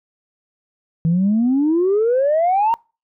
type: exponential sweep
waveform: sine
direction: up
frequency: 159.4 to 939 Hz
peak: -12 dBFS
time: 1.05-2.74 s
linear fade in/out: 0 ms
effects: noise-tail reverb RT60 0.3 s tail -26 dB re dry + tanh soft clip ceiling -10 dBFS